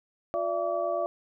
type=tone cluster; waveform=sine; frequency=355.9 / 584 / 673 / 1150 Hz; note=F4 / D5 / E5 / D6; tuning=+33 / -10 / +36 / -37 cents; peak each=-36 / -30 / -29 / -36 dBFS; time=0.34-1.06 s; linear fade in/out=0 ms; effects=none

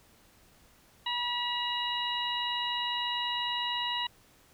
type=harmonic tone with a mistuned harmonic; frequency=969 Hz; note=B5; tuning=33 cents flat; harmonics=1 / 2 / 3 / 4; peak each=-34 / -38 / -34 / -35 dBFS; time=1.06-4.07 s; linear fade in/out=5 ms; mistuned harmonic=3; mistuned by=-24 cents; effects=pink hiss -61 dBFS RMS until 4.53 s

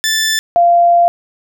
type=tone pair in turn; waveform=15% pulse / sine; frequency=1759 / 691.6 Hz; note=A6 / F5; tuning=-1 / -17 cents; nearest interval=octave + major third; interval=1616 cents; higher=first; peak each=-6 dBFS; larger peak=neither; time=0.04-0.39 / 0.56-1.08 s; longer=second; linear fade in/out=0 ms; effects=none

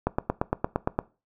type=click train; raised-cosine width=1 ms; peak=-9 dBFS; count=9; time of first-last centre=0.07-0.99 s; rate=8.7 Hz; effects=noise-tail reverb RT60 0.3 s tail -20 dB re dry

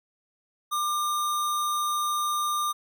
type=tone with sample-and-hold; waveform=sine; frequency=1193 Hz; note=D6; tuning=27 cents sharp; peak=-24 dBFS; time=0.71-2.73 s; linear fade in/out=20 ms; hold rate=4900 Hz; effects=none

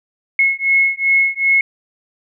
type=beating tone pair; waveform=sine; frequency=2176 / 2178.6 Hz; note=C#7 / C#7; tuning=-33 / -31 cents; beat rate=2.6 Hz; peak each=-15 dBFS; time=0.39-1.61 s; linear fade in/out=2 ms; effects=none

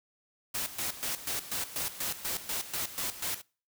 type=noise with tremolo; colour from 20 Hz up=white; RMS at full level=-33 dBFS; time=0.54-3.42 s; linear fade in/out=10 ms; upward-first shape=square; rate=4.1 Hz; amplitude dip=75%; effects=noise-tail reverb RT60 0.4 s tail -25 dB re dry

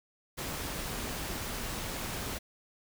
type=noise; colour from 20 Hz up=pink; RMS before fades=-37 dBFS; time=0.37-2.39 s; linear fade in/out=20 ms; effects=none

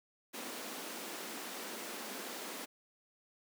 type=high-pass noise; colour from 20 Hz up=pink; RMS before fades=-44 dBFS; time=0.33-2.66 s; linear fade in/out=20 ms; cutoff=210 Hz; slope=48 dB/octave; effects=none

